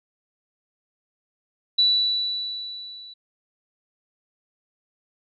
sine tone with level ramp, 3951 Hz, B7, in tune, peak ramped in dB -14 to -40 dBFS, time 1.78-3.14 s, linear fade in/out 10 ms, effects none

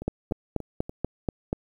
two click trains, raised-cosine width 2 ms, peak -12 / -22 dBFS, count 7 / 4, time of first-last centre 0.08-1.529 / 0.02-0.895 s, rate 4.14 / 3.43 Hz, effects 9-bit

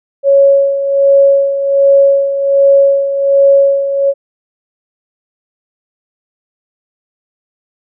sine tone with tremolo, 554.4 Hz, C#5, in tune, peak -3 dBFS, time 0.23-4.14 s, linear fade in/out 50 ms, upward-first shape sine, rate 1.3 Hz, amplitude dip 65%, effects none

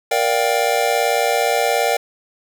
square chord, G minor seventh, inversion first, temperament just, 470.4 / 588 / 705.6 / 784 Hz, Bb4 / D5 / F5 / G5, +16 / +2 / +18 / 0 cents, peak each -22 dBFS, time 0.11-1.97 s, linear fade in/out 5 ms, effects none

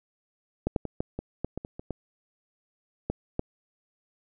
clicks, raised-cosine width 2 ms, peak -12 / -11 / -19 / -14 / -19 / -15 / -19 / -23 / -25 / -18 / -14 / -13 dBFS, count 12, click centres 0.67 / 0.762 / 0.853 / 1.005 / 1.19 / 1.446 / 1.576 / 1.649 / 1.795 / 1.907 / 3.1 / 3.394 s, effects none

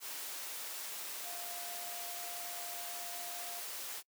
sine tone in noise, 700 Hz, F5, 4 cents sharp, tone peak -48 dBFS, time 1.22-3.63 s, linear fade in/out 50 ms, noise white, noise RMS -43 dBFS, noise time 0-4.03 s, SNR -8 dB, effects noise-tail reverb RT60 0.1 s tail -26 dB re dry + high-pass 400 Hz 12 dB/octave

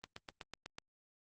click train, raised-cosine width 0.2 ms, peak -27 dBFS, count 7, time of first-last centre 0.04-0.784 s, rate 8.06 Hz, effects Opus 24 kbps

